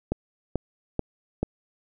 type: click train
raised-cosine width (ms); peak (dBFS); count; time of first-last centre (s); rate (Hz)
2; -11; 4; 0.12-1.43; 2.29
effects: none